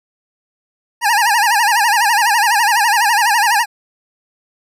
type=tone with vibrato; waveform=25% pulse; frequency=880 Hz; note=A5; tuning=in tune; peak=-7 dBFS; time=1.01-3.66 s; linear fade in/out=50 ms; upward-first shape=sine; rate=12 Hz; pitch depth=160 cents each way; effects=resampled to 32000 Hz